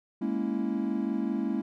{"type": "chord", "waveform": "triangle", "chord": "A# half-diminished seventh", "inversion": "third", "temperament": "equal", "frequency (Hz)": [207.7, 233.1, 277.2, 329.6], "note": ["G#3", "A#3", "C#4", "E4"], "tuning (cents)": [0, 0, 0, 0], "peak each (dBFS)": [-30, -30, -31, -32], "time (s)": [0.21, 1.62], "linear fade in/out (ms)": 10, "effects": []}